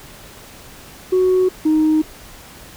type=tone pair in turn; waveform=sine; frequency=370 / 311.1 Hz; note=F#4 / D#4; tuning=0 / 0 cents; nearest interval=minor third; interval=300 cents; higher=first; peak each=-10 dBFS; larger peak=neither; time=1.12-1.49 / 1.65-2.02 s; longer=neither; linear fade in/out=10 ms; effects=tanh soft clip ceiling -9 dBFS + pink hiss -40 dBFS RMS until 2.76 s